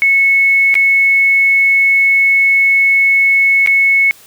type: tone with dropouts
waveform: sine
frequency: 2200 Hz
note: C#7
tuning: 14 cents flat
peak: -7 dBFS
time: 0.02-4.11 s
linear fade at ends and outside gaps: 0 ms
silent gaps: 0.742-0.753 / 3.662-3.673 s
effects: white hiss -42 dBFS RMS until 4.26 s